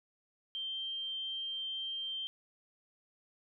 sine tone, 3151 Hz, G7, 8 cents sharp, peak -36 dBFS, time 0.55-2.27 s, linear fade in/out 0 ms, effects none

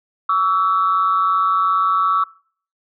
sine tone pair together, 1135.8 / 1318.5 Hz, C#6 / E6, +42 / 0 cents, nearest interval minor third, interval 258 cents, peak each -16 dBFS, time 0.29-2.24 s, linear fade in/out 5 ms, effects noise-tail reverb RT60 0.5 s tail -23 dB re dry + tanh soft clip ceiling -7 dBFS

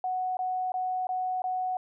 sine tone bursts, 740 Hz, F#5, in tune, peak -27 dBFS, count 5, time 0.04-1.77 s, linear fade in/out 2 ms, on 330 ms, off 20 ms, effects none

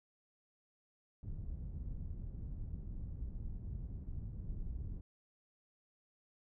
pink low-pass noise, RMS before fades -43 dBFS, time 1.23-5.01 s, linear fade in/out 2 ms, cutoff 120 Hz, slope 12 dB/octave, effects none

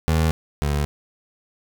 25% pulse tone pair in turn, 80.1 / 72.66 Hz, E2 / D2, -49 / -18 cents, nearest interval major second, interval 169 cents, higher first, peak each -13 / -16 dBFS, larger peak first, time 0.08-0.31 / 0.62-0.85 s, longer neither, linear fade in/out 0 ms, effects none

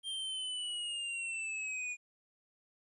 square linear sweep, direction down, 3191 to 2441 Hz, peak -37 dBFS, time 0.03-1.97 s, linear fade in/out 50 ms, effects resampled to 24000 Hz + 13-bit

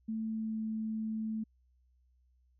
sine tone with pitch glide, 221.1 to 219.4 Hz, A3 to A3, +9 to -5 cents, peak -33 dBFS, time 0.08-1.44 s, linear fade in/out 10 ms, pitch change -14 cents, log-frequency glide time 0.25-0.6 s, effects added 62 Hz sine -66 dBFS peak until 2.59 s

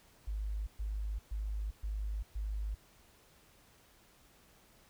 sine tone bursts, 52 Hz, G#1, 3 cents sharp, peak -34 dBFS, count 5, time 0.27-2.75 s, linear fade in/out 10 ms, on 400 ms, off 120 ms, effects pink hiss -64 dBFS RMS until 4.89 s

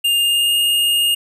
square tone with pitch glide, 2810 to 2839 Hz, F7 to F7, +10 to +28 cents, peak -14 dBFS, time 0.04-1.15 s, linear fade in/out 10 ms, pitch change +18 cents, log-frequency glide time 0.16-0.56 s, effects none

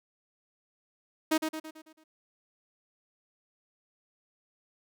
sawtooth tone with echo, 314.4 Hz, D#4, 18 cents sharp, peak -19 dBFS, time 1.31-1.38 s, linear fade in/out 10 ms, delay 110 ms, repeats 6, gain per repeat -6 dB, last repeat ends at 2.04 s, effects none

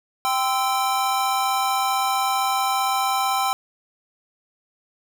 square chord, C major, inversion second, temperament equal with one note detuned, 784 / 1029.7 / 1318.5 Hz, G5 / C6 / E6, 0 / -28 / 0 cents, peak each -23 / -26 / -27 dBFS, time 0.25-3.53 s, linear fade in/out 0 ms, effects none

